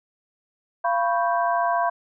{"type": "tone cluster", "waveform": "sine", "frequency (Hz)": [689, 987, 1101, 1568], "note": ["F5", "B5", "C#6", "G6"], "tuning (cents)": [-24, -1, -12, 0], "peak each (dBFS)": [-22, -24, -28, -30], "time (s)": [0.84, 1.9], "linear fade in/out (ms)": 10, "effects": []}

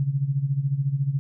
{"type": "tone with tremolo", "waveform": "sine", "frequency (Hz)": 138.59, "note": "C#3", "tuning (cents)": 0, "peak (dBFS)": -18, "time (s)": [0, 1.19], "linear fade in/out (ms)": 0, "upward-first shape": "sine", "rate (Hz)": 14, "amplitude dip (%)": 75, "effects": []}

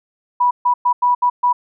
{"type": "tone bursts at uneven times", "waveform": "sine", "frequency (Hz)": 980, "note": "B5", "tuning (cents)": -14, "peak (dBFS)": -11, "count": 6, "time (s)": [[0.4, 0.51], [0.65, 0.74], [0.85, 0.93], [1.02, 1.15], [1.22, 1.3], [1.43, 1.53]], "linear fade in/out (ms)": 10, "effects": []}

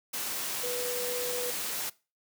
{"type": "tone in noise", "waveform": "sine", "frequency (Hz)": 492.1, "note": "B4", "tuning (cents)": -6, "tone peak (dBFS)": -33, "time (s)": [0.63, 1.51], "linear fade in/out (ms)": 10, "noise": "white", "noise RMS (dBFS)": -34, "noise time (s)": [0.13, 1.9], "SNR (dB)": -2, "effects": ["noise-tail reverb RT60 0.3 s tail -21 dB re dry", "high-pass 150 Hz 12 dB/octave"]}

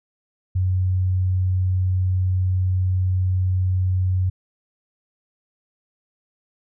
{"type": "tone", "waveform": "sine", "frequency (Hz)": 92.5, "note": "F#2", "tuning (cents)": 0, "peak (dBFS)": -17, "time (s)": [0.55, 4.3], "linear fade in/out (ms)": 10, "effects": []}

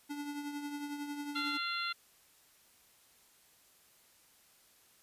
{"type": "tone with tremolo", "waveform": "square", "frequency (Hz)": 290, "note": "D4", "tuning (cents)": -22, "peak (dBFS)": -37, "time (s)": [0.09, 1.58], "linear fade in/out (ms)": 20, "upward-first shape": "triangle", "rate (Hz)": 11, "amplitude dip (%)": 55}
{"type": "harmonic tone", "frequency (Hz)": 690, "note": "F5", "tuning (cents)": -21, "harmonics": [2, 3, 4, 5, 6], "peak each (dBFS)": [-37, -42, -42, -43, -41], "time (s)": [1.35, 1.93], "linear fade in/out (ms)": 10}
{"effects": ["white hiss -65 dBFS RMS until 5.02 s", "resampled to 32000 Hz"]}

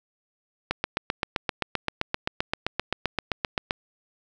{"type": "click train", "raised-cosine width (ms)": 0.3, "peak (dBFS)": -8, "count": 24, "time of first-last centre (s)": [0.71, 3.709], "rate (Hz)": 7.67, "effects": []}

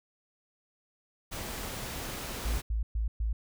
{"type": "noise", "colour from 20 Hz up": "pink", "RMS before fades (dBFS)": -38, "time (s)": [1.31, 2.62], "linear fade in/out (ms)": 20}
{"type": "tone bursts", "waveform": "sine", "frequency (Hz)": 55, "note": "A1", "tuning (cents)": 0, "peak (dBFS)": -27, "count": 4, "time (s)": [2.45, 3.33], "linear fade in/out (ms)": 5, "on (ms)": 130, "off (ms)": 120}
{"effects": []}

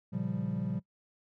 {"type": "chord", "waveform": "triangle", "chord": "G half-diminished seventh", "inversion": "first", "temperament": "equal", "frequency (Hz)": [116.54, 138.59, 174.61, 196], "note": ["Bb2", "Db3", "F3", "G3"], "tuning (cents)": [0, 0, 0, 0], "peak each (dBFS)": [-36, -36, -33, -33], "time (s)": [0.12, 0.8], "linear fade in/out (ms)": 20, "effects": ["noise-tail reverb RT60 0.1 s tail -20 dB re dry", "tanh soft clip ceiling -20 dBFS"]}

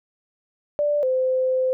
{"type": "tone pair in turn", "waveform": "sine", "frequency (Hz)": [587.3, 515.9], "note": ["D5", "C5"], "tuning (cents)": [0, -24], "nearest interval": "major second", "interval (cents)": 224, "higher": "first", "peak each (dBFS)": -18, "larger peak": "neither", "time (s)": [[0.79, 1.03], [1.03, 1.73]], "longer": "second", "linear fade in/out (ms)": 0, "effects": []}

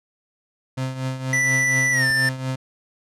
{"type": "tone with tremolo", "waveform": "35% pulse", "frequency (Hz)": 130.81, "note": "C3", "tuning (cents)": 0, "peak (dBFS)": -20, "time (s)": [0.77, 2.56], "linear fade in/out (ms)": 10, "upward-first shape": "triangle", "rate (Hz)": 4.2, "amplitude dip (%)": 70}
{"type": "tone with pitch glide", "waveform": "square", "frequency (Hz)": [1975.5, 1780.4], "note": ["B6", "A6"], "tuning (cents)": [0, 20], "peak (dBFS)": -18, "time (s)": [1.33, 2.29], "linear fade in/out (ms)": 2, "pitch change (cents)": -180, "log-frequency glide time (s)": [1.92, 2.06]}
{"type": "noise with exponential decay", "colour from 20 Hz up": "brown", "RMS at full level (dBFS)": -30, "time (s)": [2.1, 2.18], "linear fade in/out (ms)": 2, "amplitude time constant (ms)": 16}
{"effects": ["low-pass 9000 Hz 12 dB/octave"]}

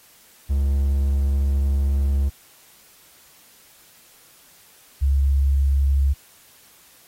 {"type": "tone pair in turn", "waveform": ["triangle", "sine"], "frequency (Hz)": [69.2, 68.94], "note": ["C#2", "C#2"], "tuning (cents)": [-2, -9], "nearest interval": "unison", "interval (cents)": 7, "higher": "first", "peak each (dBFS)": -15, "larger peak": "neither", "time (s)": [[0.49, 2.3], [5.01, 6.14]], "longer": "first", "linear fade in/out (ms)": 20, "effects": ["white hiss -52 dBFS RMS until 7.07 s", "AAC 48 kbps"]}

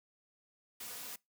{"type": "noise with comb filter", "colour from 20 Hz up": "white", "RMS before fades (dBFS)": -45, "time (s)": [0.8, 1.16], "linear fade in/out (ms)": 5, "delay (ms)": 4.1, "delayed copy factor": 0.5, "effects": ["noise-tail reverb RT60 0.2 s tail -24 dB re dry", "high-pass 80 Hz 12 dB/octave"]}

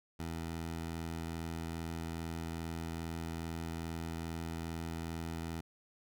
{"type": "tone", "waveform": "15% pulse", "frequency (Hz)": 82.41, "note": "E2", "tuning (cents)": 0, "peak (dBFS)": -32, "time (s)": [0.19, 5.61], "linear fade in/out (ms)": 10, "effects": []}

